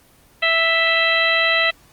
harmonic tone with a mistuned harmonic, 659.3 Hz, E5, in tune, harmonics 1 / 2 / 3 / 4 / 5 / 6, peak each -23 / -24 / -18 / -21 / -24 / -24 dBFS, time 0.42-1.71 s, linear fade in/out 10 ms, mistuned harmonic 5, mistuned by -56 cents, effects pink hiss -52 dBFS RMS until 1.92 s + Opus 24 kbps

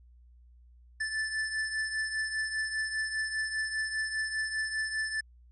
square beating tone pair, 1754 / 1759 Hz, A6 / A6, -6 / -1 cents, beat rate 5 Hz, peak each -32 / -39 dBFS, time 1-5.21 s, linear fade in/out 10 ms, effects added 60 Hz sine -54 dBFS peak until 5.51 s + resampled to 24000 Hz

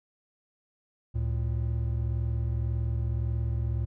triangle tone pair together, 71.2 / 113.02 Hz, C#2 / A2, +47 / +47 cents, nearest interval minor sixth, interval 800 cents, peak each -27 dBFS, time 1.14-3.86 s, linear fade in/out 20 ms, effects none

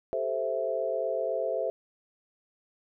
sine chord, A minor seventh, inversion third, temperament equal, 392 / 440 / 523.3 / 659.3 Hz, G4 / A4 / C5 / E5, 0 / 0 / 0 / 0 cents, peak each -37 / -34 / -31 / -31 dBFS, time 0.13-1.7 s, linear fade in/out 0 ms, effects none

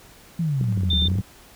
sine exponential two-way sweep, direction down then up, 174.4 to 74.5 to 106.9 Hz, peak -20 dBFS, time 0.39-1.21 s, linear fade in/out 5 ms, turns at 0.99 s
sine tone with tremolo, 185.7 Hz, F#3, 7 cents sharp, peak -25 dBFS, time 0.6-1.22 s, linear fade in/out 20 ms, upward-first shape square, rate 12 Hz, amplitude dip 55%
clicks, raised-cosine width 3 ms, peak -20 dBFS, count 10, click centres 0.612 / 0.775 / 0.834 / 0.932 / 1.023 / 1.055 / 1.085 / 1.117 / 1.155 / 1.188 s
sine tone, 3587 Hz, A7, 33 cents sharp, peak -20 dBFS, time 0.9-1.08 s, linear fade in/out 5 ms
effects pink hiss -49 dBFS RMS until 1.55 s

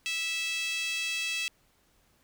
5% pulse tone with high-pass filter, 656 Hz, E5, 9 cents flat, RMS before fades -32 dBFS, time 0.06-1.48 s, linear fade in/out 0 ms, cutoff 2600 Hz, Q 4.7, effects pink hiss -67 dBFS RMS until 2.23 s

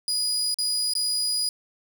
30% pulse tone with dropouts, 4921 Hz, D#8, 20 cents flat, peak -20 dBFS, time 0.08-1.49 s, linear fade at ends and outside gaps 1 ms, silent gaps 0.543-0.586 / 0.936-0.952 s, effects none

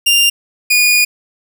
sawtooth tone pair in turn, 2794 / 2449 Hz, F7 / D#7, 0 / -28 cents, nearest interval major second, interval 228 cents, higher first, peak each -5 dBFS, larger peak neither, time 0.06-0.3 / 0.7-1.05 s, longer second, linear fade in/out 10 ms, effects none

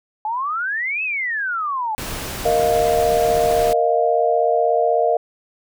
sine exponential two-way sweep, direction up then down, 838 to 2637 to 838 Hz, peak -20 dBFS, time 0.25-1.95 s, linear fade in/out 2 ms, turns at 1.03 s
pink noise, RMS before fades -28 dBFS, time 1.98-3.73 s, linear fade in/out 0 ms
sine chord, Bb suspended fourth, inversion none, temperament equal, 466.2 / 622.3 / 698.5 Hz, Bb4 / Eb5 / F5, 0 / 0 / 0 cents, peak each -19 / -19 / -18 dBFS, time 2.45-5.17 s, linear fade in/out 5 ms
effects none

